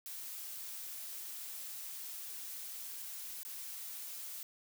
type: noise with dropouts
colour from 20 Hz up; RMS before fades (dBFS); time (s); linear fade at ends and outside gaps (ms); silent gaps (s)
blue; -45; 0.06-4.43; 1; 3.432-3.45
effects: none